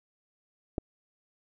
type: clicks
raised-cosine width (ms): 2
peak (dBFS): -16 / -25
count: 2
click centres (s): 0.781 / 0.784
effects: none